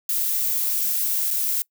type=noise with dropouts; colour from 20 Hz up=violet; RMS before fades=-23 dBFS; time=0.09-1.62 s; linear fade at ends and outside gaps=2 ms; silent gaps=1.306-1.31 s; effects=noise-tail reverb RT60 0.1 s tail -23 dB re dry